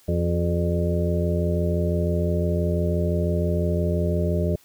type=harmonic tone with a mistuned harmonic; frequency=85.9 Hz; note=F2; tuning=28 cents flat; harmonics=1 / 2 / 3 / 4 / 5 / 6 / 7; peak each=-23 / -25 / -36 / -30 / -30 / -41 / -29 dBFS; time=0.08-4.56 s; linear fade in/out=5 ms; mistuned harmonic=4; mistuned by=+62 cents; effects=white hiss -56 dBFS RMS until 4.64 s